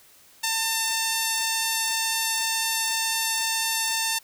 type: tone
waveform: 5% pulse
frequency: 898 Hz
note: A5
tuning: 35 cents sharp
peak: -11 dBFS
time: 0.43-4.19 s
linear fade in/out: 10 ms
effects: white hiss -54 dBFS RMS until 4.23 s